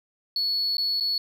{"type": "tone with dropouts", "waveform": "sine", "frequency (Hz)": 4400, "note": "C#8", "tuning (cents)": -14, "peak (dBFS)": -21, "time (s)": [0.36, 1.18], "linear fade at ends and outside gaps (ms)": 2, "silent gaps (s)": [[0.77, 0.781], [1, 1.007]], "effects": ["tanh soft clip ceiling -20 dBFS"]}